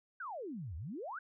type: exponential two-way sweep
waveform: sine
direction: down then up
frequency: 1600 to 72.3 to 1600 Hz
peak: -40 dBFS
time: 0.2-1.19 s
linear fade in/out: 5 ms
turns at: 0.76 s
effects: none